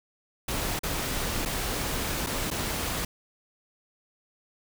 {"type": "noise with dropouts", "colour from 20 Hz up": "pink", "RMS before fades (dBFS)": -30, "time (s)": [0.48, 3.05], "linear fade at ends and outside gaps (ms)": 5, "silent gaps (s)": [[0.792, 0.833], [1.452, 1.457], [2.264, 2.268], [2.504, 2.511]], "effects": []}